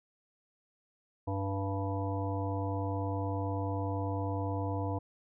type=harmonic tone with a mistuned harmonic; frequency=98 Hz; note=G2; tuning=in tune; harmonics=1 / 3 / 5 / 7 / 9 / 10; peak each=-33 / -38 / -40 / -41 / -43 / -43 dBFS; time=1.27-4.99 s; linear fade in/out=10 ms; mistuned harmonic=9; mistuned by=-23 cents; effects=none